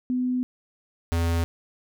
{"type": "tone pair in turn", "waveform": ["sine", "square"], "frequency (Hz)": [251.3, 84.04], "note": ["B3", "E2"], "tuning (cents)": [30, 34], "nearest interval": "octave + perfect fifth", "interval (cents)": 1896, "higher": "first", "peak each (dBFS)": -22, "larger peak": "neither", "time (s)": [[0.1, 0.43], [1.12, 1.44]], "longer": "first", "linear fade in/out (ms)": 0, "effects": []}